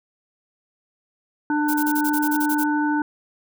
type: harmonic tone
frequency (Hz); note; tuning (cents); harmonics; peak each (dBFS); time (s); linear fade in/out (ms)
297.9; D4; +25; 1 / 3 / 5; -20 / -25 / -27; 1.5-3.02; 2
type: noise bursts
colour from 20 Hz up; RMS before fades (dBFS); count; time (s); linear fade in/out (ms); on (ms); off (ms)
violet; -28; 11; 1.68-2.641; 10; 61; 29
effects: none